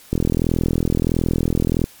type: click train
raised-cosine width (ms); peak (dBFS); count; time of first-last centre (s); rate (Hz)
3; -5; 72; 0.13-1.841; 41.5
effects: white hiss -46 dBFS RMS until 2 s + MP3 96 kbps